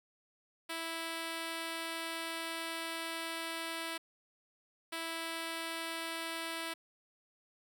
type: tone bursts at uneven times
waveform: 5% pulse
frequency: 329.1 Hz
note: E4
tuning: 3 cents flat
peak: -26 dBFS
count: 2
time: 0.69-3.98 / 4.92-6.74 s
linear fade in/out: 10 ms
effects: none